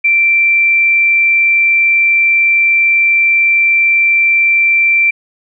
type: tone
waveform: sine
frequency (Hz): 2349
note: D7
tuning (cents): 0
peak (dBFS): -7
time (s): 0.04-5.11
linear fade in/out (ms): 10
effects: none